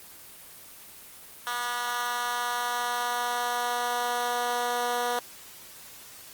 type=tone with high-pass filter sweep; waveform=10% pulse; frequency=242.4 Hz; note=B3; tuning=32 cents flat; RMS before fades=-29 dBFS; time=1.47-5.19 s; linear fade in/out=0 ms; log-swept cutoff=1200 to 520 Hz; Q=1.3; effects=white hiss -47 dBFS RMS until 6.33 s + Opus 24 kbps